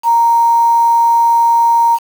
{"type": "tone with quantisation", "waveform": "sine", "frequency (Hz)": 931, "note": "A#5", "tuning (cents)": -2, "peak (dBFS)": -7, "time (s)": [0.03, 1.99], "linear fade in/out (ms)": 50, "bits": 5, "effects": []}